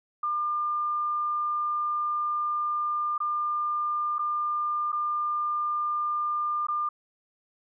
sine tone with dropouts, 1200 Hz, D6, 37 cents sharp, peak -25 dBFS, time 0.23-6.89 s, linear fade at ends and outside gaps 5 ms, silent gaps 3.18-3.202 / 4.184-4.191 / 4.92-4.927 / 6.669-6.684 s, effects none

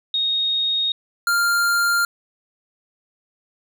sine / square tone pair in turn, 3729 / 1396.8 Hz, A#7 / F6, 0 / 0 cents, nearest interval octave + perfect fourth, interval 1700 cents, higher first, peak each -18 / -17 dBFS, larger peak second, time 0.14-0.92 / 1.27-2.05 s, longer neither, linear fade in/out 2 ms, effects none

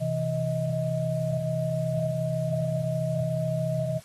sine tone cluster, 128.4 / 162.2 / 632 Hz, C3 / E3 / D#5, -32 / -28 / +27 cents, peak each -29 / -29 / -29 dBFS, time 0-4 s, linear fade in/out 20 ms, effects white hiss -52 dBFS RMS until 4.04 s + AAC 32 kbps

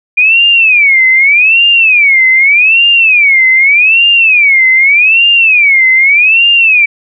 sine tone with vibrato, 2400 Hz, D7, 37 cents sharp, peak -3 dBFS, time 0.17-6.86 s, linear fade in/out 10 ms, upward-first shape sine, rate 0.83 Hz, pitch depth 270 cents each way, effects none

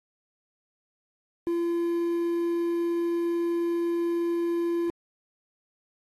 triangle tone with quantisation, 341.1 Hz, F4, 41 cents flat, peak -22 dBFS, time 1.47-4.9 s, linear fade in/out 0 ms, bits 8, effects AAC 32 kbps

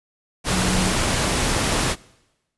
sine tone in noise, 184.7 Hz, F#3, 3 cents flat, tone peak -22 dBFS, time 0.49-0.95 s, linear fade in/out 50 ms, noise pink, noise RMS -21 dBFS, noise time 0.44-1.96 s, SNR -4 dB, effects noise-tail reverb RT60 1.0 s tail -23 dB re dry + resampled to 24000 Hz

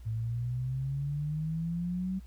sine exponential sweep, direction up, 109.3 to 191.4 Hz, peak -30 dBFS, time 0.05-2.2 s, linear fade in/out 20 ms, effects added 60 Hz sine -45 dBFS peak until 2.26 s + pink hiss -65 dBFS RMS until 2.26 s

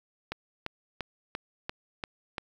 click train, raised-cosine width 0.3 ms, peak -17 dBFS, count 7, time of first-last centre 0.32-2.382 s, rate 2.91 Hz, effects 8-bit

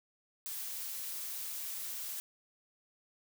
blue noise with amplitude modulation, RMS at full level -39 dBFS, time 0.46-2.2 s, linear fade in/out 0 ms, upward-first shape sine, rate 290 Hz, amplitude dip 35%, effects none

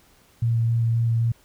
sine tone with vibrato, 115.6 Hz, A#2, 14 cents flat, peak -18 dBFS, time 0.42-1.32 s, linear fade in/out 5 ms, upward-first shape square, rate 3.8 Hz, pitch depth 9 cents each way, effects pink hiss -57 dBFS RMS until 1.44 s

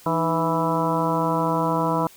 harmonic tone with a mistuned harmonic, 164.81 Hz, E3, in tune, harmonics 1 / 2 / 3 / 4 / 5 / 6 / 7 / 8, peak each -26 / -27 / -28 / -28 / -32 / -24 / -34 / -31 dBFS, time 0.06-2.07 s, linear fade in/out 2 ms, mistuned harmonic 2, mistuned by -85 cents, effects white hiss -49 dBFS RMS until 2.16 s

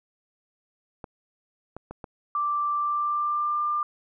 clicks, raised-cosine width 1 ms, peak -23 dBFS, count 4, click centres 1.042 / 1.766 / 1.91 / 2.042 s
sine tone with pitch glide, 1174.7 to 1194.5 Hz, D6 to D6, 0 to +29 cents, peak -23 dBFS, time 2.35-3.83 s, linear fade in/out 2 ms, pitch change +29 cents, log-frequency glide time 2.75-3.63 s
effects none

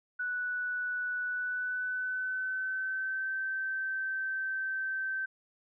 sine tone with pitch glide, 1480 to 1549.1 Hz, F#6 to G6, 0 to -21 cents, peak -31 dBFS, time 0.19-5.26 s, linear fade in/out 10 ms, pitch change +79 cents, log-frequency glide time 1.25-3.32 s, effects none

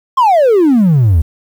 triangle exponential sweep, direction down, 1094 to 73.4 Hz, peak -3 dBFS, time 0.17-1.22 s, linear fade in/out 10 ms, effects tanh soft clip ceiling -1 dBFS + 7-bit

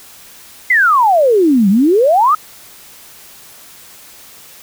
sine exponential two-way sweep, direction down then up, 2100 to 186.1 to 1304 Hz, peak -7 dBFS, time 0.7-2.35 s, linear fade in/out 5 ms, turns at 1.69 s, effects white hiss -39 dBFS RMS until 4.62 s

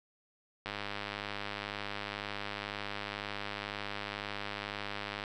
click train, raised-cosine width 0.3 ms, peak -21 dBFS, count 468, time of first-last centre 0.66-5.238 s, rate 102 Hz, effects none

